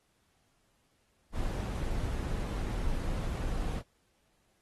brown noise, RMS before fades -33 dBFS, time 1.32-3.83 s, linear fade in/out 50 ms, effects pink hiss -73 dBFS RMS until 4.61 s + AAC 32 kbps

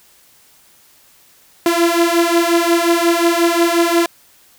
sawtooth beating tone pair, 337 / 342.6 Hz, E4 / F4, +38 / -33 cents, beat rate 5.6 Hz, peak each -11 dBFS, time 1.66-4.06 s, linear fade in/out 2 ms, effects white hiss -50 dBFS RMS until 4.58 s

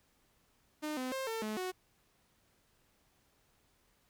sawtooth tone with pitch steps, 304.1 / 256 / 530 / 449.4 / 215 / 368.8 Hz, D#4 / C4 / C5 / A4 / A3 / F#4, -40 / -38 / +22 / +37 / -40 / -6 cents, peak -32 dBFS, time 0.82-1.72 s, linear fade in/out 20 ms, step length 150 ms, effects pink hiss -72 dBFS RMS until 4.09 s

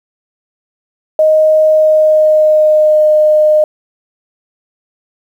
sine tone with pitch glide, 623 to 611.9 Hz, D#5 to D#5, +2 to -29 cents, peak -5 dBFS, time 1.19-3.64 s, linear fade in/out 2 ms, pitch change -31 cents, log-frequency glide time 1.64-3.11 s, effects 7-bit

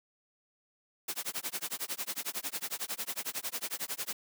white noise with tremolo, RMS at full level -34 dBFS, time 1.08-4.13 s, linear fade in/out 5 ms, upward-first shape sine, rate 11 Hz, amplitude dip 100%, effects high-pass 200 Hz 12 dB/octave

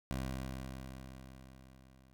15% pulse tone with level ramp, 65.41 Hz, C2, in tune, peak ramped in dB -29 to -55 dBFS, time 0.11-2.13 s, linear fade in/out 0 ms, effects none

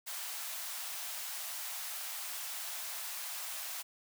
white high-pass noise, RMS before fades -41 dBFS, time 0.06-3.83 s, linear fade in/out 20 ms, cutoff 620 Hz, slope 48 dB/octave, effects none

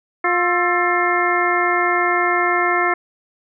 harmonic tone with a mistuned harmonic, 353.7 Hz, F4, 22 cents sharp, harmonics 1 / 2 / 3 / 4 / 5 / 6, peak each -22 / -22 / -22 / -22 / -22 / -22 dBFS, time 0.24-2.94 s, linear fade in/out 5 ms, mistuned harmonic 4, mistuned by -100 cents, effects none

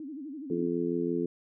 sine tone with vibrato, 289.2 Hz, D4, 27 cents flat, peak -37 dBFS, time 0-0.67 s, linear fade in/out 2 ms, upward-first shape sine, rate 12 Hz, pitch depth 180 cents each way
harmonic tone, 85.9 Hz, F2, 28 cents flat, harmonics 2 / 3 / 4 / 5, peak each -36 / -32 / -31 / -33 dBFS, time 0.5-1.26 s, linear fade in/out 5 ms
effects none

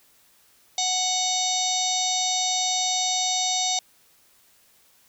harmonic tone with a mistuned harmonic, 740 Hz, F#5, in tune, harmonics 1 / 3 / 4 / 5 / 6 / 7 / 8 / 9 / 10, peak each -28 / -37 / -37 / -27 / -32 / -36 / -27 / -37 / -33 dBFS, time 0.78-3.79 s, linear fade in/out 2 ms, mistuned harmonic 10, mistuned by +21 cents, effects white hiss -59 dBFS RMS until 5.08 s

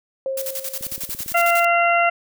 sine tone with exponential decay, 534 Hz, C5, 35 cents sharp, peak -20 dBFS, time 0.26-1.32 s, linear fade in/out 1 ms, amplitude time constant 230 ms
blue noise with tremolo, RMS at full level -27 dBFS, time 0.37-1.65 s, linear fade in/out 5 ms, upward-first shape square, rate 11 Hz, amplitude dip 75%
click train, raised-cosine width 3 ms, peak -27 dBFS, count 10, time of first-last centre 0.81-1.318 s, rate 17.7 Hz
harmonic tone, 688 Hz, F5, 26 cents flat, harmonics 1 / 2 / 3 / 4, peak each -17 / -20 / -22 / -23 dBFS, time 1.34-2.1 s, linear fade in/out 10 ms
effects none

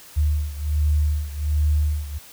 sine beating tone pair, 74.5 / 75.8 Hz, D2 / D#2, +25 / -45 cents, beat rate 1.3 Hz, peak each -20 / -23 dBFS, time 0.16-2.19 s, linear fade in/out 20 ms, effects white hiss -45 dBFS RMS until 2.32 s

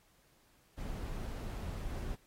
brown noise, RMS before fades -40 dBFS, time 0.77-2.16 s, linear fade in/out 20 ms, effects pink hiss -69 dBFS RMS until 2.26 s + AAC 48 kbps

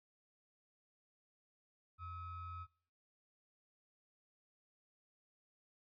triangle ring-modulated tone, 600 Hz, D5, 37 cents sharp, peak -40 dBFS, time 1.98-2.67 s, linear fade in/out 50 ms, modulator 687 Hz, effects noise-tail reverb RT60 0.6 s tail -22 dB re dry + resampled to 11025 Hz

